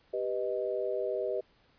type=chord; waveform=sine; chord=G augmented; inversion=none; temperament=equal; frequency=392 / 493.9 / 622.3 Hz; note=G4 / B4 / D#5; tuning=0 / 0 / 0 cents; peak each=-34 dBFS; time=0.13-1.41 s; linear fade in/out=10 ms; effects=pink hiss -66 dBFS RMS until 1.78 s + resampled to 11025 Hz